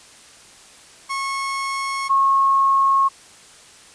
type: tone pair in turn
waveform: 30% pulse / sine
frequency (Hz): 1093 / 1089.2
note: C#6 / C#6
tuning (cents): -25 / -31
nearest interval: unison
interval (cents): 6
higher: first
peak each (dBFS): -20 / -13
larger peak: second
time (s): 1.09-2.09 / 2.09-3.09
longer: neither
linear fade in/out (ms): 20
effects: white hiss -46 dBFS RMS until 3.94 s + resampled to 22050 Hz